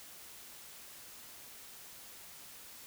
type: silence
effects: white hiss -52 dBFS RMS until 2.86 s